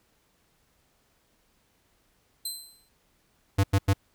20% pulse tone with exponential decay, 4088 Hz, C8, 41 cents flat, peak -23 dBFS, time 2.45-2.89 s, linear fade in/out 5 ms, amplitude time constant 95 ms
square tone bursts, 98 Hz, G2, in tune, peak -19 dBFS, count 3, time 3.58-3.935 s, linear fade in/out 10 ms, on 57 ms, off 92 ms
effects pink hiss -68 dBFS RMS until 4.14 s

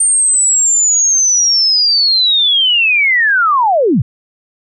sine linear sweep, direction down, 8840 to 90.3 Hz, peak -8 dBFS, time 0-4.02 s, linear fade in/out 5 ms, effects none

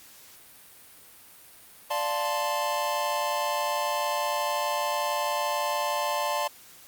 square chord, D minor seventh, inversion none, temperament equal, 587.3 / 698.5 / 880 / 1046.5 Hz, D5 / F5 / A5 / C6, 0 / 0 / 0 / 0 cents, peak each -32 / -35 / -31 / -32 dBFS, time 1.9-6.48 s, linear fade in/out 10 ms, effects white hiss -51 dBFS RMS until 6.87 s + Opus 48 kbps

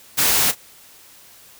white noise with echo, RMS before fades -17 dBFS, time 0.17-0.52 s, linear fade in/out 20 ms, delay 33 ms, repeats 1, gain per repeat -15 dB, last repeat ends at 0.553 s, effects white hiss -47 dBFS RMS until 1.59 s

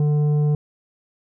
sine tone with tanh clipping, 148.6 Hz, D3, 21 cents sharp, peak -17 dBFS, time 0-0.55 s, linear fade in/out 2 ms, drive 8 dB, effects none

